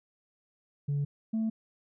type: tone pair in turn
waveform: sine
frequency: 143 / 221.8 Hz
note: D3 / A3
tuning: -46 / +14 cents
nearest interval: minor sixth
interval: 760 cents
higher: second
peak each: -25 dBFS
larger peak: neither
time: 0.88-1.05 / 1.33-1.5 s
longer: neither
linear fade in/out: 10 ms
effects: tanh soft clip ceiling -25 dBFS